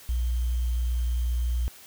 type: tone with sample-and-hold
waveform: sine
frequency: 60.3 Hz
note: B1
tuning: 41 cents flat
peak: -23 dBFS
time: 0.09-1.68 s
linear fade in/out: 0 ms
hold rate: 3150 Hz
effects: white hiss -49 dBFS RMS until 1.86 s